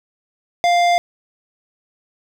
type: tone with hard clipping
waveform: triangle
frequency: 698.5 Hz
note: F5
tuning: in tune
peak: -14 dBFS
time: 0.64-0.98 s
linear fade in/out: 0 ms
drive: 18 dB
effects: none